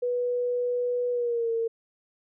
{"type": "tone with pitch glide", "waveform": "sine", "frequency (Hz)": [490, 457.2], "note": ["B4", "A#4"], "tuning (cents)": [-14, -34], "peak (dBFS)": -24, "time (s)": [0.02, 1.68], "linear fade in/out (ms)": 10, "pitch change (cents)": -120, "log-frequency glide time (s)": [1.11, 1.51], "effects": []}